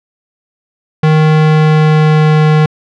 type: tone with pitch glide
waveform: square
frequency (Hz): 155.56 to 154.04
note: D#3 to D#3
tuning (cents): 0 to -17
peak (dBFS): -6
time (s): 1.03-2.66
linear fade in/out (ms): 5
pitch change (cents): -17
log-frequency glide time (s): 1.13-2.45
effects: low-pass 3000 Hz 12 dB/octave